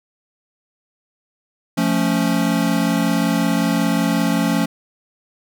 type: chord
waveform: square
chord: F augmented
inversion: none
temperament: equal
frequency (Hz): 174.61 / 220 / 277.2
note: F3 / A3 / C#4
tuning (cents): 0 / 0 / 0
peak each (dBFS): -21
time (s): 1.77-4.66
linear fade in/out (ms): 10
effects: none